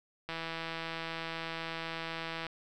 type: click train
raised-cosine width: 0.3 ms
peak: -22 dBFS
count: 358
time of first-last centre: 0.29-2.467 s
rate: 164 Hz
effects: none